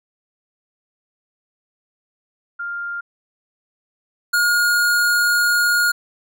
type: tone pair in turn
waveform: sine / square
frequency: 1400 / 1430.2 Hz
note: F6 / F6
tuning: +4 / +41 cents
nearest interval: unison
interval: 37 cents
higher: second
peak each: -24 / -15 dBFS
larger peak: second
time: 2.59-3.01 / 4.33-5.92 s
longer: second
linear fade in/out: 10 ms
effects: none